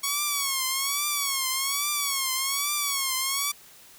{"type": "tone with vibrato", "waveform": "5% pulse", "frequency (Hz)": 1108.7, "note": "C#6", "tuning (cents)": 0, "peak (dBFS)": -13, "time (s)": [0.03, 3.52], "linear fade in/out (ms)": 10, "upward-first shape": "triangle", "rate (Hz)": 1.2, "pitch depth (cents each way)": 120, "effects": ["white hiss -51 dBFS RMS until 3.98 s"]}